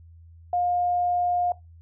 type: tone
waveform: sine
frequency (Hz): 710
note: F5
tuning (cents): +28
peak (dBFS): -21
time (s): 0.53-1.52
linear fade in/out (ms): 2
effects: noise-tail reverb RT60 0.2 s tail -19 dB re dry + added 83 Hz sine -46 dBFS peak until 1.81 s

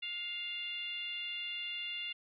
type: tone with frequency modulation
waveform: sine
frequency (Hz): 2794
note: F7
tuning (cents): 0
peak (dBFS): -37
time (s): 0.02-2.13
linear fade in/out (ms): 10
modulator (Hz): 686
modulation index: 0.9
effects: none

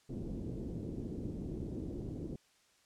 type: low-pass noise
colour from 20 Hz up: white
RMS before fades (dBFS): -41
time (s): 0.09-2.36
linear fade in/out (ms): 5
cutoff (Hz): 340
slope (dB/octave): 24
effects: white hiss -69 dBFS RMS until 2.85 s + low-pass 8000 Hz 12 dB/octave

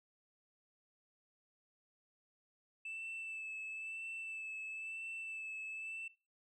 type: tone with vibrato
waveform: sine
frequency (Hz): 2637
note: E7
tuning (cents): 0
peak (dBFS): -40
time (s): 2.85-6.08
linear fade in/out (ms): 5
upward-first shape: sine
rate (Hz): 1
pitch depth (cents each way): 23
effects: noise-tail reverb RT60 0.3 s tail -21 dB re dry + tanh soft clip ceiling -40 dBFS

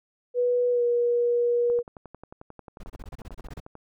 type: tone with pitch glide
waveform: sine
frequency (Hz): 490 to 479.1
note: B4 to A#4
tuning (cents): -14 to +47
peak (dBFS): -20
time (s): 0.34-1.83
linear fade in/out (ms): 50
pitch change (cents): -39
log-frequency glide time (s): 0.71-0.83
type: click train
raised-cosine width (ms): 1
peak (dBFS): -28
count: 24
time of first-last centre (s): 1.7-3.754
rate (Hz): 11.2
type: noise bursts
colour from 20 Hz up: brown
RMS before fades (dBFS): -38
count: 13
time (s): 2.8-3.602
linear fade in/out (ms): 5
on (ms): 34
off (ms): 30
effects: none

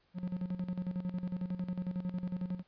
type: tone with tremolo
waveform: triangle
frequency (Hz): 181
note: F#3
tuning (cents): -38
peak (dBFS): -30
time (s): 0.14-2.63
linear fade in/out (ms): 50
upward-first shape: square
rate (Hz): 11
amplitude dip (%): 70
effects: pink hiss -71 dBFS RMS until 2.67 s + resampled to 11025 Hz

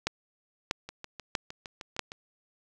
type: two click trains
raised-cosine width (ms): 0.2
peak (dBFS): -23 / -10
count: 9 / 4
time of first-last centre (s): 0.89-2.119 / 0.07-1.993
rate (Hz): 6.51 / 1.56
effects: none

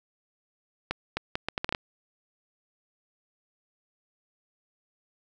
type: accelerating click train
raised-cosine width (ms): 0.3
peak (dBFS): -12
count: 9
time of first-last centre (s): 0.91-1.749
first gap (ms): 260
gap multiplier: 0.71
effects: none

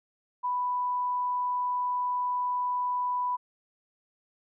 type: tone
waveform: sine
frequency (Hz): 990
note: B5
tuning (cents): +4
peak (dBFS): -26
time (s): 0.43-3.37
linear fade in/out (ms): 20
effects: none

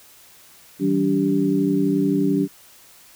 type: tone cluster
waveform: sine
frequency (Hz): 160.7 / 192.2 / 287.8 / 390.2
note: E3 / G3 / D4 / G4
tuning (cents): -44 / -34 / -35 / -8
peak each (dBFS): -27 / -22 / -19 / -25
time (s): 0.79-2.48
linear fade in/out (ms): 50
effects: white hiss -49 dBFS RMS until 3.15 s

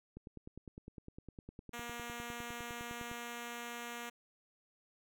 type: click train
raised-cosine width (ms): 3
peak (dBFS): -35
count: 30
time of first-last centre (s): 0.17-3.114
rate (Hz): 9.85
type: tone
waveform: 5% pulse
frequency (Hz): 237.8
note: A#3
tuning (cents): +35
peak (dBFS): -31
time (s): 1.73-4.1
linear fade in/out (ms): 10
effects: none

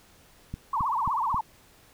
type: click train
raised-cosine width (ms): 5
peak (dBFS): -21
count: 4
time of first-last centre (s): 0.54-1.344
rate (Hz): 3.73
type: tone with vibrato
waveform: sine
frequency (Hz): 1005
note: B5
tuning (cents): +30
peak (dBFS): -24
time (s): 0.73-1.41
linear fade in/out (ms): 5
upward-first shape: triangle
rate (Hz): 16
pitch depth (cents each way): 280
effects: pink hiss -57 dBFS RMS until 1.93 s

